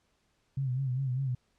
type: tone with vibrato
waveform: sine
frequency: 130.81 Hz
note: C3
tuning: in tune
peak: -28 dBFS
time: 0.57-1.35 s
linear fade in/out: 5 ms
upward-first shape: sine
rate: 5 Hz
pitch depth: 88 cents each way
effects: pink hiss -73 dBFS RMS until 1.58 s + low-pass 8000 Hz 12 dB/octave